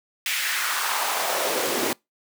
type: noise with high-pass filter sweep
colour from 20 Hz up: pink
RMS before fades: -25 dBFS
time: 0.26-1.93 s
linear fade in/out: 2 ms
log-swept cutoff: 2300 to 290 Hz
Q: 2.1
effects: noise-tail reverb RT60 0.2 s tail -26 dB re dry